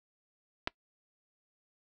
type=clicks; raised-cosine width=0.3 ms; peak=-15 / -19 dBFS; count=2; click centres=0.674 / 0.677 s; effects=noise-tail reverb RT60 0.1 s tail -24 dB re dry